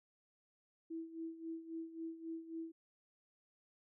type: tone with tremolo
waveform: sine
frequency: 327.2 Hz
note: E4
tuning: 13 cents flat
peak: -40 dBFS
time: 0.9-2.72 s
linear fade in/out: 10 ms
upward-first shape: sine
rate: 3.7 Hz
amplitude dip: 75%
effects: none